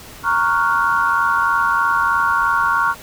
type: chord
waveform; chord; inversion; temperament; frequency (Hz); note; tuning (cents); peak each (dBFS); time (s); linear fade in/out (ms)
sine; Gb major seventh; first; equal; 932.3 / 1108.7 / 1396.9 / 1480; Bb5 / Db6 / F6 / Gb6; 0 / 0 / 0 / 0; -21 / -18 / -18 / -23; 0.23-2.95; 50
effects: pink hiss -38 dBFS RMS until 3.02 s